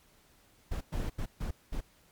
brown noise bursts at uneven times, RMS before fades -33 dBFS, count 5, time 0.71-0.81 / 0.92-1.1 / 1.18-1.26 / 1.4-1.51 / 1.72-1.81 s, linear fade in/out 10 ms, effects pink hiss -64 dBFS RMS until 2.11 s + MP3 96 kbps

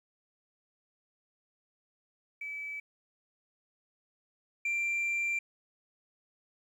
sine tone pair in turn, 2300 / 2363 Hz, D7 / D7, -37 / +10 cents, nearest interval unison, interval 47 cents, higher second, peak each -36 / -26 dBFS, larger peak second, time 2.41-2.8 / 4.65-5.39 s, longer second, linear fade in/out 5 ms, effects tanh soft clip ceiling -28 dBFS + 11-bit

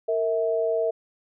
sine tone pair together, 459.2 / 649 Hz, A#4 / E5, -26 / -27 cents, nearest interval tritone, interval 599 cents, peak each -24 dBFS, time 0.08-0.91 s, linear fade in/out 10 ms, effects none

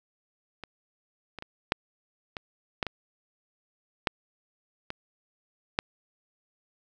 clicks, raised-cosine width 0.3 ms, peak -23 / -23 / -23 / -6 / -19 / -11 / -16 / -7 / -18 / -7 dBFS, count 10, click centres 0.637 / 1.387 / 1.424 / 1.721 / 2.368 / 2.828 / 2.867 / 4.072 / 4.904 / 5.789 s, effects none

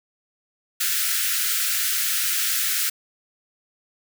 white high-pass noise, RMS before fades -23 dBFS, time 0.8-2.9 s, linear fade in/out 10 ms, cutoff 1300 Hz, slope 96 dB/octave, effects none

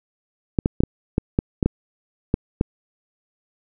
clicks, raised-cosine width 3 ms, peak -4 dBFS, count 10, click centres 0.588 / 0.659 / 0.805 / 0.836 / 1.181 / 1.389 / 1.628 / 1.66 / 2.341 / 2.611 s, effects none

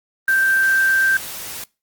sine tone in noise, 1568 Hz, G6, in tune, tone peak -13 dBFS, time 0.28-1.17 s, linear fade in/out 2 ms, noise white, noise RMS -31 dBFS, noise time 0.28-1.64 s, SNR +15 dB, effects noise-tail reverb RT60 0.3 s tail -24 dB re dry + Opus 32 kbps

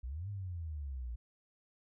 sine exponential two-way sweep, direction up then down, 57 to 103.83 to 57 Hz, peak -38 dBFS, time 0.03-1.16 s, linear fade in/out 10 ms, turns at 0.29 s, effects none

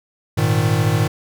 square chord, Ab suspended second, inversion none, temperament equal with one note detuned, 103.83 / 117.69 / 155.56 Hz, Ab2 / Bb2 / Eb3, 0 / +17 / 0 cents, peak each -20 dBFS, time 0.37-1.08 s, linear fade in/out 10 ms, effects none

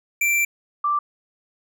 square / sine tone pair in turn, 2349 / 1174.5 Hz, D7 / D6, 0 / 0 cents, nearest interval octave, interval 1200 cents, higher first, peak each -18 dBFS, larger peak neither, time 0.21-0.45 / 0.84-0.99 s, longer first, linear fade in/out 5 ms, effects none

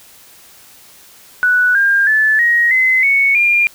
sine tone with pitch steps, 1480 / 1604.7 / 1739.8 / 1886.3 / 2045 / 2217 / 2404 Hz, F#6 / G6 / A6 / A#6 / C7 / C#7 / D7, 0 / +40 / -20 / +20 / -40 / 0 / +40 cents, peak -9 dBFS, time 1.43-3.67 s, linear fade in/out 0 ms, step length 320 ms, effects white hiss -43 dBFS RMS until 3.74 s

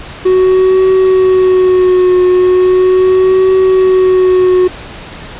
triangle tone with vibrato, 370.4 Hz, F#4, 2 cents sharp, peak -3 dBFS, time 0.25-4.68 s, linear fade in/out 10 ms, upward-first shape triangle, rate 0.38 Hz, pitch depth 34 cents each way, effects pink hiss -28 dBFS RMS until 5.39 s + resampled to 8000 Hz

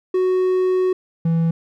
triangle tone pair in turn, 370 / 165.16 Hz, F#4 / E3, 0 / +4 cents, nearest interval octave + major second, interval 1396 cents, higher first, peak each -13 dBFS, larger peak neither, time 0.14-0.93 / 1.25-1.51 s, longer first, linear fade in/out 5 ms, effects none

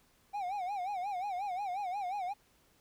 triangle tone with vibrato, 768 Hz, G5, 36 cents flat, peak -32 dBFS, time 0.33-2.34 s, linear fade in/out 20 ms, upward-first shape sine, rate 5.6 Hz, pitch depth 140 cents each way, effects pink hiss -68 dBFS RMS until 2.8 s

